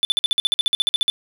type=tone bursts; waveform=triangle; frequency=3500 Hz; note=A7; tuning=10 cents flat; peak=-13 dBFS; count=16; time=0.03-1.1 s; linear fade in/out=0 ms; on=20 ms; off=50 ms; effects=none